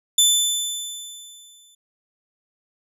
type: tone with exponential decay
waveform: 20% pulse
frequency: 3520 Hz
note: A7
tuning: in tune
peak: -6 dBFS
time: 0.18-1.75 s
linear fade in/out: 5 ms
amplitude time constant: 340 ms
effects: none